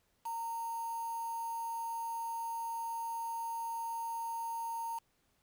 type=tone with quantisation; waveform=sine; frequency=921 Hz; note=A#5; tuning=21 cents flat; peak=-36 dBFS; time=0.25-4.99 s; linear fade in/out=10 ms; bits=8; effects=pink hiss -75 dBFS RMS until 5.42 s